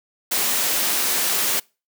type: noise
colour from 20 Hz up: white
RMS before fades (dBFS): -21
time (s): 0.31-1.6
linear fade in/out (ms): 10
effects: noise-tail reverb RT60 0.3 s tail -26 dB re dry + high-pass 200 Hz 12 dB/octave